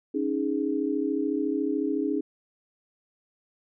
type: chord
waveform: sine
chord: C# suspended second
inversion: none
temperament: equal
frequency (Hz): 277.2 / 311.1 / 415.3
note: C#4 / D#4 / G#4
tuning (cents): 0 / 0 / 0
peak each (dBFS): -28 / -28 / -30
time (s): 0.14-2.21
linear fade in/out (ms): 10
effects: none